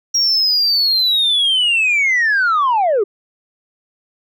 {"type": "linear sweep", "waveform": "sine", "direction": "down", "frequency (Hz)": [5650, 375.8], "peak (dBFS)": -10, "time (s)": [0.14, 3.04], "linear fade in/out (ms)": 10, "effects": ["tanh soft clip ceiling -10 dBFS"]}